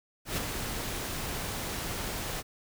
pink noise with ADSR envelope, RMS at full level -30 dBFS, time 0.25-2.43 s, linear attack 120 ms, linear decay 20 ms, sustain -5 dB, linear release 38 ms, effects none

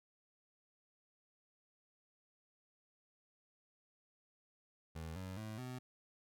25% pulse tone with pitch steps, 80.6 / 93.66 / 108.84 / 126.47 Hz, E2 / F#2 / A2 / B2, -38 / +22 / -18 / +42 cents, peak -40 dBFS, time 4.95-5.79 s, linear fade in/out 10 ms, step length 210 ms, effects none

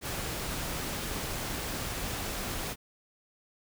pink noise, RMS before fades -35 dBFS, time 0.01-2.76 s, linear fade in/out 50 ms, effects none

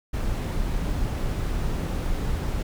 brown noise, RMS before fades -26 dBFS, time 0.13-2.63 s, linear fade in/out 10 ms, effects none

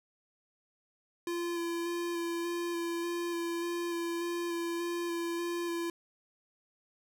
square tone with vibrato, 342 Hz, F4, 36 cents flat, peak -33 dBFS, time 1.27-5.9 s, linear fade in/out 2 ms, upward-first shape square, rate 1.7 Hz, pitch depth 13 cents each way, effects none

